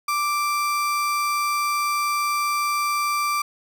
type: tone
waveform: 35% pulse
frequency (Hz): 1174.7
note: D6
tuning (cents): 0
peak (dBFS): -19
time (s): 0.08-3.42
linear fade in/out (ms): 5
effects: none